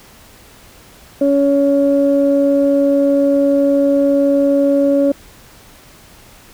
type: tone pair together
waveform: sine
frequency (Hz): 280.5 / 561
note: C#4 / C#5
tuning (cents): +21 / +21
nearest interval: octave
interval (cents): 1200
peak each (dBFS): -12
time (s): 1.21-5.12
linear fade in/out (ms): 5
effects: tanh soft clip ceiling -3 dBFS + pink hiss -43 dBFS RMS until 6.53 s